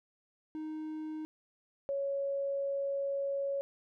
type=tone pair in turn; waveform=triangle / sine; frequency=311.1 / 555.4 Hz; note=D#4 / C#5; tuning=0 / +3 cents; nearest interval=minor seventh; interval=1003 cents; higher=second; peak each=-35 / -31 dBFS; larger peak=second; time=0.55-1.25 / 1.89-3.61 s; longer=second; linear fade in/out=0 ms; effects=none